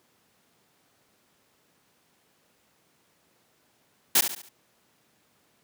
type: noise with echo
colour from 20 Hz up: white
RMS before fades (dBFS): -19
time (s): 4.15-4.21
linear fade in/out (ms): 5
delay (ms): 70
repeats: 4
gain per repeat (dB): -8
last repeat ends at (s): 4.49
effects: pink hiss -66 dBFS RMS until 5.63 s + high-pass 150 Hz 12 dB/octave